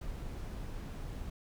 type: noise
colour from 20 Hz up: brown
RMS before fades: -41 dBFS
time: 0.01-1.3 s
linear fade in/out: 5 ms
effects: none